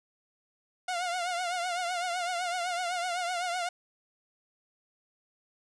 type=tone with vibrato; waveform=sawtooth; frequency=711 Hz; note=F5; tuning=31 cents sharp; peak=-26 dBFS; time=0.88-3.69 s; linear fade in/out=5 ms; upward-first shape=triangle; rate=7.9 Hz; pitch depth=85 cents each way; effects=resampled to 22050 Hz + 11-bit